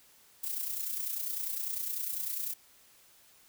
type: noise with amplitude modulation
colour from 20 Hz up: violet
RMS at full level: -33 dBFS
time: 0.43-2.54 s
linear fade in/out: 10 ms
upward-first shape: sine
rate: 30 Hz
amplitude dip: 55%
effects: white hiss -61 dBFS RMS until 3.48 s